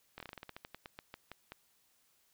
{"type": "slowing click train", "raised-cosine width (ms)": 0.3, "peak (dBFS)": -29, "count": 17, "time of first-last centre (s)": [0.18, 1.52], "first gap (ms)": 22, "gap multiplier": 1.16, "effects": ["white hiss -72 dBFS RMS until 2.33 s"]}